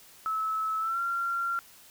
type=tone with pitch glide; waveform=sine; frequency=1300 to 1377.3 Hz; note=E6 to F6; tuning=-24 to -24 cents; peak=-27 dBFS; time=0.26-1.59 s; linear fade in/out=0 ms; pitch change=+100 cents; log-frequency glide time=0.79-1 s; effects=white hiss -54 dBFS RMS until 1.9 s